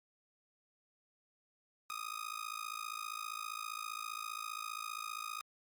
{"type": "tone with amplitude modulation", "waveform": "sawtooth", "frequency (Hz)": 1244.5, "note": "D#6", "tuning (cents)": 0, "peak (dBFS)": -33, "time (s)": [1.9, 5.41], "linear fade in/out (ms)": 0, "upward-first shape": "sine", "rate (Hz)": 55.1, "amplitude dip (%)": 95, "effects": ["Opus 48 kbps"]}